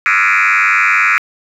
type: tone with frequency modulation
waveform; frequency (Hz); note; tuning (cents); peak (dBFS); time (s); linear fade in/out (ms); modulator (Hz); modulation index
sine; 1864.7; A#6; 0; -7; 0.06-1.18; 0; 98.2; 6.4
effects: tanh soft clip ceiling -6 dBFS + 8-bit